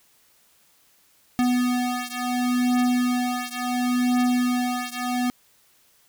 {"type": "beating tone pair", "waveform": "square", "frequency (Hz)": [247.3, 248.01], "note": ["B3", "B3"], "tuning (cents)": [3, 7], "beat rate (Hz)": 0.71, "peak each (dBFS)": [-24, -25], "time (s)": [1.39, 5.3], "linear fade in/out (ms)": 0, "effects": ["white hiss -60 dBFS RMS until 6.08 s"]}